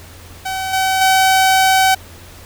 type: tone with level steps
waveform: sawtooth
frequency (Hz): 761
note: F#5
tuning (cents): +48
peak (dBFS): -16 / -10 / -6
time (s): 0.45-1.95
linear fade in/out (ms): 10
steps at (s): 0.73 / 1.01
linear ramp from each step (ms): 5
effects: added 87 Hz sine -39 dBFS peak until 2.45 s + pink hiss -40 dBFS RMS until 2.45 s